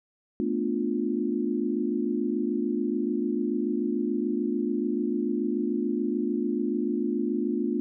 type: chord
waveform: sine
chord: B half-diminished seventh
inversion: third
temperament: equal with one note detuned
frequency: 220 / 246.9 / 293.7 / 352.1 Hz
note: A3 / B3 / D4 / F4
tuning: 0 / 0 / 0 / +14 cents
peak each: -30 dBFS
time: 0.4-7.8 s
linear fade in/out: 0 ms
effects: none